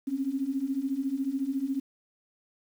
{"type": "beating tone pair", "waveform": "sine", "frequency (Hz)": [261.6, 275.6], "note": ["C4", "C#4"], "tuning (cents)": [0, -10], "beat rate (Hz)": 14, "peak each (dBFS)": [-32, -29], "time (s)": [0.07, 1.8], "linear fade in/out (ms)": 10, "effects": ["9-bit"]}